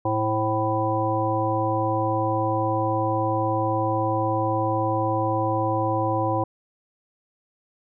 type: harmonic tone with a mistuned harmonic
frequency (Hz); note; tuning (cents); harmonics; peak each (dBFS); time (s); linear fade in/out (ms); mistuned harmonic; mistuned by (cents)
110; A2; 0; 1 / 3 / 5 / 7 / 9; -27 / -27 / -27 / -27 / -27; 0.05-6.44; 5; 5; -52
effects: none